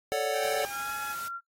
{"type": "chord", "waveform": "square", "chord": "D major seventh", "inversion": "second", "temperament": "equal", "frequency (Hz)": [440, 554.4, 587.3, 740], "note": ["A4", "C#5", "D5", "F#5"], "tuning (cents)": [0, 0, 0, 0], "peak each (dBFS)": -33, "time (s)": [0.12, 0.65], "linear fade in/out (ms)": 0}
{"type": "tone with pitch glide", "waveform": "20% pulse", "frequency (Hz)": [784, 840.3], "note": ["G5", "G#5"], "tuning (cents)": [0, 20], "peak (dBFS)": -33, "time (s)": [0.32, 1.16], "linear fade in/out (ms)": 50, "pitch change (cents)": 120, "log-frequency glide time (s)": [0.54, 0.93]}
{"type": "noise", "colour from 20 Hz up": "white", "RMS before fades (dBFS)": -43, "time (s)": [0.43, 1.28], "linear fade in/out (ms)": 2}
{"type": "tone", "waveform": "sine", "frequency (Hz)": 1376, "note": "F6", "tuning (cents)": -26, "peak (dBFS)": -33, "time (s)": [0.7, 1.41], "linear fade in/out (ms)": 50}
{"effects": ["noise-tail reverb RT60 0.1 s tail -21 dB re dry", "AAC 48 kbps"]}